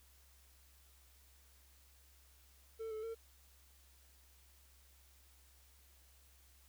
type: tone with pitch steps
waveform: triangle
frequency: 447.2 / 434.9 / 453.7 Hz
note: A4 / A4 / A#4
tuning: +28 / -20 / -47 cents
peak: -39 dBFS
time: 2.79-3.15 s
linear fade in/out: 20 ms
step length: 120 ms
effects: added 66 Hz sine -65 dBFS peak until 6.68 s + white hiss -68 dBFS RMS until 6.68 s